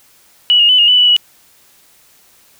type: tone with pitch steps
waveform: sine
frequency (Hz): 2939 / 2851 / 3001 / 2853 / 2983 / 2958 / 2929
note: F#7 / F7 / F#7 / F7 / F#7 / F#7 / F#7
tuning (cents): -12 / +35 / +24 / +36 / +13 / -1 / -18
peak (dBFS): -6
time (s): 0.5-1.165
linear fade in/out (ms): 0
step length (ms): 95
effects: white hiss -49 dBFS RMS until 2.59 s